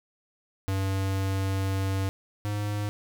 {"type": "tone pair in turn", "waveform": "square", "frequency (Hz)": [96.5, 103.68], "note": ["G2", "G#2"], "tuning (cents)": [-27, -2], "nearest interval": "minor second", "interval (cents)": 125, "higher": "second", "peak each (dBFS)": [-26, -28], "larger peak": "first", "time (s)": [[0.68, 2.09], [2.45, 2.89]], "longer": "first", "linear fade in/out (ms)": 0, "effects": ["10-bit"]}